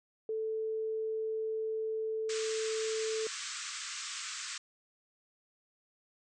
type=tone; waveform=sine; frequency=440 Hz; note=A4; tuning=in tune; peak=-32 dBFS; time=0.29-3.27 s; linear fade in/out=2 ms
type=band-pass noise; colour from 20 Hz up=white; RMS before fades=-41 dBFS; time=2.29-4.58 s; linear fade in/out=5 ms; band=1100 to 8200 Hz; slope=96 dB/octave
effects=none